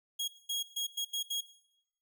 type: tone bursts at uneven times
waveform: sawtooth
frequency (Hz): 3294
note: G#7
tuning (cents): -15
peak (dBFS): -29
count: 6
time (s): 0.19-0.28 / 0.49-0.63 / 0.76-0.87 / 0.97-1.05 / 1.13-1.23 / 1.3-1.41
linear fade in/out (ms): 10
effects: noise-tail reverb RT60 0.8 s tail -17 dB re dry